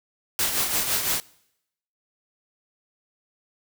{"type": "noise with tremolo", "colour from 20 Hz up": "white", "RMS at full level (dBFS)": -22, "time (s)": [0.39, 1.2], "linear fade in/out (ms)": 0, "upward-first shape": "triangle", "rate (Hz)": 5.9, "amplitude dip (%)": 60, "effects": ["noise-tail reverb RT60 0.8 s tail -23 dB re dry"]}